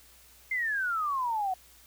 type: exponential sweep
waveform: sine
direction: down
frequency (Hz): 2114 to 729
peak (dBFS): -27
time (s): 0.51-1.54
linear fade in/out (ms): 5
effects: added 60 Hz sine -62 dBFS peak until 1.86 s + white hiss -57 dBFS RMS until 1.86 s